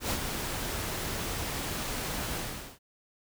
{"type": "noise with ADSR envelope", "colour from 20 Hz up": "pink", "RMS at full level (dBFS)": -29, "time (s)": [0, 2.79], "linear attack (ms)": 100, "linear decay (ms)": 77, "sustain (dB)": -5, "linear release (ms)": 430, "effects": []}